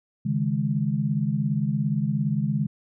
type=chord; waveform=sine; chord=C# suspended second; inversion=none; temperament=just; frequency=138.59 / 155.92 / 207.9 Hz; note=C#3 / D#3 / G#3; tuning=0 / +4 / +2 cents; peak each=-26 dBFS; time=0.25-2.67 s; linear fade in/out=10 ms; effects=none